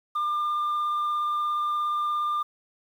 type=tone with vibrato; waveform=sine; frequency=1199 Hz; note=D6; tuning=36 cents sharp; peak=-21 dBFS; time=0.15-2.43 s; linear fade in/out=10 ms; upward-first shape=triangle; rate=17 Hz; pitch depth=10 cents each way; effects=tanh soft clip ceiling -23 dBFS + 9-bit